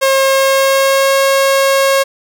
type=tone with pitch glide; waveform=sawtooth; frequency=538 to 544.6 Hz; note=C5 to C#5; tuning=+48 to -31 cents; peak=-5 dBFS; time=0.01-2.04 s; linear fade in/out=20 ms; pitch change=+21 cents; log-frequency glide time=0.25-1.16 s; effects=none